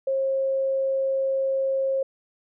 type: tone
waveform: sine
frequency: 537 Hz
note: C5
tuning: 45 cents sharp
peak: -21 dBFS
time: 0.07-2.03 s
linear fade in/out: 5 ms
effects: none